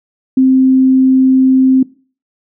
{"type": "tone", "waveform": "sine", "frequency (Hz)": 261.6, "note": "C4", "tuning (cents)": 0, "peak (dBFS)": -5, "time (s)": [0.37, 1.83], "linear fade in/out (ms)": 5, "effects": ["noise-tail reverb RT60 0.4 s tail -21 dB re dry"]}